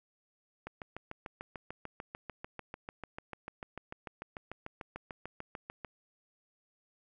click train, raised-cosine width 0.5 ms, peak -26 dBFS, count 36, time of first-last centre 0.67-5.848 s, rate 6.76 Hz, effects none

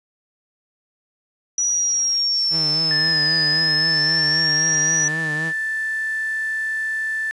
sine linear two-way sweep, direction down then up, 5860 to 4978 to 5860 Hz, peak -17 dBFS, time 1.58-5.08 s, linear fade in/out 2 ms, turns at 3.39 s
sawtooth tone with vibrato, 156.6 Hz, D#3, 11 cents sharp, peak -23 dBFS, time 2.5-5.53 s, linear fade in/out 50 ms, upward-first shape triangle, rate 3.8 Hz, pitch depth 81 cents each way
sine tone, 1763 Hz, A6, 3 cents sharp, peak -21 dBFS, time 2.91-7.31 s, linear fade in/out 0 ms
effects resampled to 22050 Hz + 7-bit

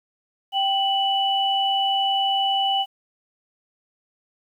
sine tone pair together, 783 / 2965 Hz, G5 / F#7, -2 / +3 cents, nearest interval octave + major seventh, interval 2305 cents, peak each -21 / -22 dBFS, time 0.52-2.86 s, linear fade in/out 50 ms, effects 9-bit

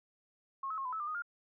sine tone with pitch steps, 1084 / 1288 / 1081 / 1007 / 1303 / 1195 / 1242 / 1410 Hz, C#6 / E6 / C#6 / B5 / E6 / D6 / D#6 / F6, -39 / -41 / -44 / +33 / -20 / +30 / -3 / +16 cents, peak -35 dBFS, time 0.63-1.222 s, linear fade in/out 5 ms, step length 74 ms, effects none

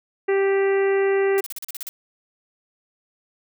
harmonic tone, 392 Hz, G4, in tune, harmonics 1 / 2 / 3 / 4 / 5 / 6 / 7, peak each -17 / -31 / -36 / -34 / -30 / -39 / -39 dBFS, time 0.28-1.41 s, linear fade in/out 10 ms
blue noise bursts, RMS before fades -32 dBFS, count 9, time 1.38-1.89 s, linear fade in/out 0 ms, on 22 ms, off 39 ms
effects none

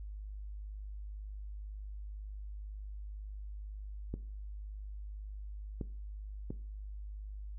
clicks, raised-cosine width 3 ms, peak -25 dBFS, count 3, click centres 4.14 / 5.812 / 6.505 s, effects noise-tail reverb RT60 0.4 s tail -17 dB re dry + added 51 Hz sine -41 dBFS peak until 7.58 s

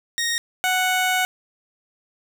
15% pulse tone pair in turn, 1864.7 / 740 Hz, A#6 / F#5, 0 / 0 cents, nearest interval octave + major third, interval 1600 cents, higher first, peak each -15 / -12 dBFS, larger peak second, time 0.18-0.38 / 0.64-1.25 s, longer second, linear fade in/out 0 ms, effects none

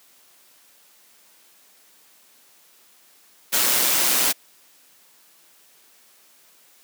white noise with amplitude modulation, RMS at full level -18 dBFS, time 3.52-4.33 s, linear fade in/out 20 ms, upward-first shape sine, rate 125 Hz, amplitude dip 35%, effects white hiss -55 dBFS RMS until 6.83 s + high-pass 200 Hz 12 dB/octave

